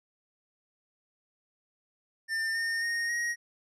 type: tone with pitch steps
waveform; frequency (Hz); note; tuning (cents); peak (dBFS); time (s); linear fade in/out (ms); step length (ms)
square; 1797 / 1826.3 / 1856.1 / 1886.3; A6 / A#6 / A#6 / A#6; +36 / -36 / -8 / +20; -29; 2.28-3.36; 50; 270
effects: low-pass 9000 Hz 12 dB/octave